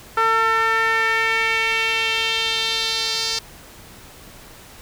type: tone with band-pass filter sweep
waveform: sawtooth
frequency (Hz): 449.5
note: A4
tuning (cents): +37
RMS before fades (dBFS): -20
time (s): 0.17-3.39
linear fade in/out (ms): 5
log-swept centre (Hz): 1300 to 4900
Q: 2.8
effects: pink hiss -43 dBFS RMS until 4.81 s